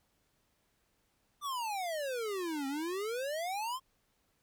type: exponential two-way sweep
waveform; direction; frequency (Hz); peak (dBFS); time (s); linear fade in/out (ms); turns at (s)
square; down then up; 1200 to 266.2 to 1080; -35; 1.41-3.8; 50; 2.67
effects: pink hiss -75 dBFS RMS until 4.42 s